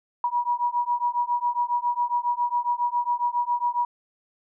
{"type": "beating tone pair", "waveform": "sine", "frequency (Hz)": [961, 968.3], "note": ["B5", "B5"], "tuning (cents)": [-48, -34], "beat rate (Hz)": 7.3, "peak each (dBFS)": -25, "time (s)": [0.24, 3.85], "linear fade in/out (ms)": 2, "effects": []}